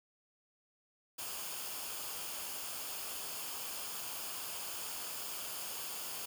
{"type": "noise with comb filter", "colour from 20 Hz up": "white", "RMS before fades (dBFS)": -42, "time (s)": [1.18, 6.26], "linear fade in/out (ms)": 10, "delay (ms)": 0.51, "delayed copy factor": -0.5, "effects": []}